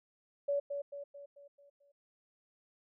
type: tone with echo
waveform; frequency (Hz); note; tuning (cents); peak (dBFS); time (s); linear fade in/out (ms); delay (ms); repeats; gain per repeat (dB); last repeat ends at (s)
sine; 568; C#5; +42; -29; 0.48-0.6; 10; 220; 6; -6; 1.92
effects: none